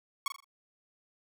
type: tone with echo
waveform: sawtooth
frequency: 1108.7 Hz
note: C#6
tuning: in tune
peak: -25 dBFS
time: 0.26-0.28 s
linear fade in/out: 2 ms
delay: 41 ms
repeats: 4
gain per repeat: -8 dB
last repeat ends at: 0.444 s
effects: none